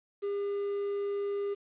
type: tone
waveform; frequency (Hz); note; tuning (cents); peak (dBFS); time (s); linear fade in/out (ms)
triangle; 403.3; G4; +49; -28; 0.22-1.55; 20
effects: resampled to 8000 Hz + 10-bit